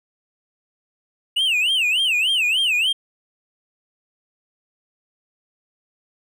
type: tone with vibrato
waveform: triangle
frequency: 2794 Hz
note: F7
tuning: in tune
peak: -15 dBFS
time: 1.36-2.93 s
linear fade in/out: 10 ms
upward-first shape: sine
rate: 3.4 Hz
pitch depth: 240 cents each way
effects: none